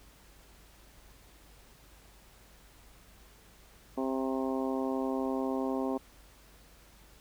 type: harmonic tone with a mistuned harmonic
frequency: 132.1 Hz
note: C3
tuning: 17 cents sharp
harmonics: 2 / 3 / 4 / 5 / 6 / 7 / 8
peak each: -32 / -36 / -38 / -40 / -42 / -43 / -44 dBFS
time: 3.97-5.98 s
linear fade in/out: 10 ms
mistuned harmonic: 8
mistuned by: +17 cents
effects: added 50 Hz sine -59 dBFS peak until 7.2 s + pink hiss -59 dBFS RMS until 7.2 s